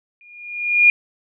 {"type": "tone with exponential growth", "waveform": "sine", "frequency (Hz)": 2426, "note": "D#7", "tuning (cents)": -44, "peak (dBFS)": -6, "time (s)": [0.21, 0.9], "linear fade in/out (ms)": 1, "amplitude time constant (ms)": 150, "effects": []}